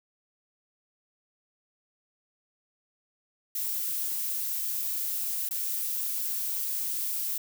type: noise with dropouts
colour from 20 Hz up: violet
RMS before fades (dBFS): -31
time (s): 3.55-7.38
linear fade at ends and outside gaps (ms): 5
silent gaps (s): 5.49-5.509
effects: none